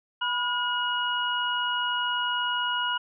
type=tone cluster; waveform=sine; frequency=983 / 1435 / 2898 Hz; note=B5 / F6 / F#7; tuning=-8 / +47 / -37 cents; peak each=-29 dBFS; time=0.21-2.98 s; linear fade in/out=10 ms; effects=none